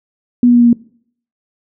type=tone with pitch steps; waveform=sine; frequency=243.9 / 241.9 / 240 / 238.1 / 236.1 Hz; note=B3 / B3 / B3 / A#3 / A#3; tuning=-21 / -36 / -49 / +37 / +22 cents; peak=-5 dBFS; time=0.43-0.73 s; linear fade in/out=2 ms; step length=60 ms; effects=noise-tail reverb RT60 0.6 s tail -22 dB re dry